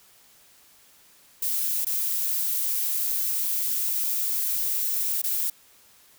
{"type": "noise with dropouts", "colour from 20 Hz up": "violet", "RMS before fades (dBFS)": -26, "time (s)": [1.42, 5.5], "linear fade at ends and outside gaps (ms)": 5, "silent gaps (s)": [[1.848, 1.866], [5.218, 5.238]], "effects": ["white hiss -56 dBFS RMS until 6.18 s"]}